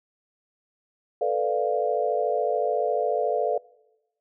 sine chord, B half-diminished seventh, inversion third, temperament equal, 440 / 493.9 / 587.3 / 698.5 Hz, A4 / B4 / D5 / F5, 0 / 0 / 0 / 0 cents, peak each -27 dBFS, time 1.21-3.58 s, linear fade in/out 5 ms, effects noise-tail reverb RT60 1.0 s tail -23 dB re dry

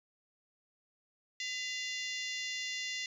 harmonic tone with a mistuned harmonic, 698.5 Hz, F5, in tune, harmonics 3 / 4 / 5 / 6 / 7 / 8 / 9 / 10, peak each -40 / -42 / -44 / -46 / -47 / -48 / -49 / -50 dBFS, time 1.4-3.06 s, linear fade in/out 2 ms, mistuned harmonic 3, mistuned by -63 cents, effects 11-bit

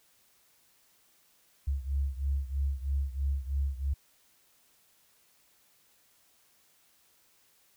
sine beating tone pair, 68 / 71.1 Hz, C#2 / C#2, -33 / +45 cents, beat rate 3.1 Hz, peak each -30 / -33 dBFS, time 1.67-3.94 s, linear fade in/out 10 ms, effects white hiss -66 dBFS RMS until 7.76 s

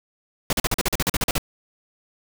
pink noise bursts, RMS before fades -21 dBFS, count 13, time 0.5-1.381 s, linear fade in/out 2 ms, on 29 ms, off 42 ms, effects none

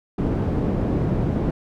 white low-pass noise, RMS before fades -22 dBFS, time 0.18-1.51 s, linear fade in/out 5 ms, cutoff 270 Hz, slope 12 dB/octave, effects none

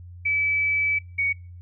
sine tone pair in turn, 2300 / 2238 Hz, D7 / C#7, -37 / +16 cents, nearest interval unison, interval 47 cents, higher first, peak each -20 dBFS, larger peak neither, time 0.25-0.99 / 1.18-1.33 s, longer first, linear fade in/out 10 ms, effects noise-tail reverb RT60 0.4 s tail -25 dB re dry + added 88 Hz sine -39 dBFS peak until 1.61 s

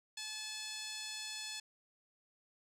15% pulse tone with band-pass filter, 863 Hz, A5, 34 cents flat, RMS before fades -44 dBFS, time 0.17-1.6 s, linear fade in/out 5 ms, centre 5600 Hz, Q 4.4, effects none

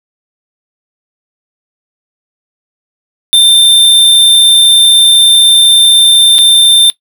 square tone with dropouts, 3586 Hz, A7, 32 cents sharp, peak -3 dBFS, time 3.33-6.9 s, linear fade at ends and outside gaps 0 ms, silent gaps 6.383-6.388 s, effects noise-tail reverb RT60 0.1 s tail -19 dB re dry

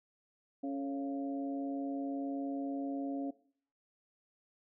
harmonic tone with a mistuned harmonic, 138.59 Hz, C#3, in tune, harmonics 2 / 3 / 4 / 5, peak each -35 / -50 / -45 / -45 dBFS, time 0.63-3.31 s, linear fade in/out 10 ms, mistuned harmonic 3, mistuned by +80 cents, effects noise-tail reverb RT60 0.5 s tail -18 dB re dry

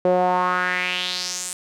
sawtooth tone with band-pass filter sweep, 181 Hz, F#3, 38 cents flat, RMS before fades -22 dBFS, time 0.05-1.53 s, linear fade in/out 2 ms, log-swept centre 500 to 8800 Hz, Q 3.6, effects none

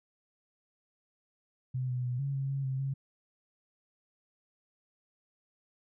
sine tone with pitch steps, 128.4 / 125.2 / 123.9 / 138.9 / 135.9 / 137.3 / 132.3 / 136.1 Hz, C3 / B2 / B2 / C#3 / C#3 / C#3 / C3 / C#3, -32 / +24 / +6 / +4 / -34 / -16 / +20 / -31 cents, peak -30 dBFS, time 1.74-2.94 s, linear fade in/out 10 ms, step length 150 ms, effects none

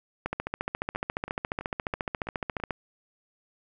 two click trains, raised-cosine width 0.5 ms, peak -14 / -24 dBFS, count 36 / 6, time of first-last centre 0.26-2.708 / 0.95-2.6 s, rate 14.3 / 3.03 Hz, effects none

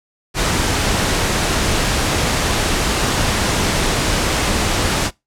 pink noise, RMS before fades -17 dBFS, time 0.34-5.11 s, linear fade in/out 50 ms, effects noise-tail reverb RT60 0.2 s tail -23 dB re dry + low-pass 9000 Hz 12 dB/octave

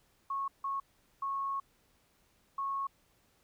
sine tone bursts at uneven times, 1098 Hz, C#6, 17 cents flat, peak -32 dBFS, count 4, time 0.3-0.48 / 0.64-0.8 / 1.22-1.6 / 2.58-2.87 s, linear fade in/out 5 ms, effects pink hiss -70 dBFS RMS until 3.43 s

